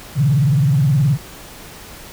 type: tone with vibrato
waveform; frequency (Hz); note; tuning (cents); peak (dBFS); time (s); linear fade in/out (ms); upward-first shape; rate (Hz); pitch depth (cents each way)
sine; 139.8; C#3; +15; -11; 0.15-1.18; 50; sine; 19; 230
effects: pink hiss -37 dBFS RMS until 2.12 s